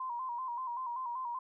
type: tone with vibrato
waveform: sine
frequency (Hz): 992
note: B5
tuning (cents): +7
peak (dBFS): -35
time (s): 0-1.39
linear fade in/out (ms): 5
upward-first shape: square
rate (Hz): 5.2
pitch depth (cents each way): 73
effects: none